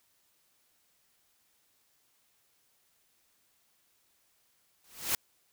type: noise with exponential growth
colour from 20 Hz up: white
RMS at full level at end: -26 dBFS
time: 4.84-5.15 s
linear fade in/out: 2 ms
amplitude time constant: 66 ms
effects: white hiss -71 dBFS RMS until 5.52 s